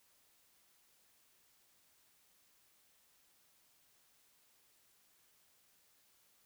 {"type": "silence", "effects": ["white hiss -71 dBFS RMS until 6.45 s"]}